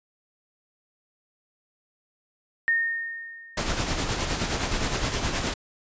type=tone with exponential decay; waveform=sine; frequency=1837 Hz; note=A#6; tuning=26 cents flat; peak=-18 dBFS; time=2.68-3.97 s; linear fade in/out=0 ms; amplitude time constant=280 ms
type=noise with tremolo; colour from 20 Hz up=pink; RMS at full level=-25 dBFS; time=3.57-5.54 s; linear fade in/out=5 ms; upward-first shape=sine; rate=9.6 Hz; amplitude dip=45%
effects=resampled to 16000 Hz